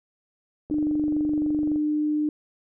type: click train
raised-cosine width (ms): 2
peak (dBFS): -24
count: 26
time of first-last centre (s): 0.7-1.759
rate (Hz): 23.6
type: tone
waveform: sine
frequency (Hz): 301.2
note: D4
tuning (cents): +44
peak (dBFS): -21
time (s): 0.71-2.29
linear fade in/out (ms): 2
effects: none